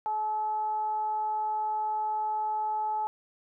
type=tone with frequency modulation; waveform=sine; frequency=860 Hz; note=A5; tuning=40 cents flat; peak=-27 dBFS; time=0.06-3.07 s; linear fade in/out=0 ms; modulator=432 Hz; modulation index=0.22; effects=none